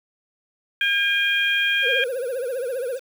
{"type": "harmonic tone", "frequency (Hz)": 807, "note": "G#5", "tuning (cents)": -50, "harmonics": [2, 3, 4], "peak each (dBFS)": [-21, -23, -24], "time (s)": [0.81, 2.04], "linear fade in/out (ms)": 2}
{"type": "tone with vibrato", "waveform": "triangle", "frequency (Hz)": 506, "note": "B4", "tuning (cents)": 42, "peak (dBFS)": -22, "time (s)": [1.82, 3], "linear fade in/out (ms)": 50, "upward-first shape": "triangle", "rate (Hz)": 15, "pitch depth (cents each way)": 160}
{"effects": ["7-bit"]}